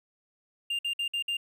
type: tone bursts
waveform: triangle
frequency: 2799 Hz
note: F7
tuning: 3 cents sharp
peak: -26 dBFS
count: 5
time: 0.7-1.37 s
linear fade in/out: 5 ms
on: 90 ms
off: 55 ms
effects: none